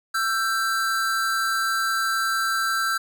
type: tone pair together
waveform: square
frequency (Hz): 1336.9 / 1568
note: E6 / G6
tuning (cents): +24 / 0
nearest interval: minor third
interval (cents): 276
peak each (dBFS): -25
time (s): 0.14-2.98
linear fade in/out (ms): 10
effects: none